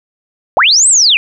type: linear two-way sweep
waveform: sine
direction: up then down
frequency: 493.9 to 8372 to 2330 Hz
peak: -5 dBFS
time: 0.57-1.17 s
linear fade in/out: 0 ms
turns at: 0.88 s
effects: none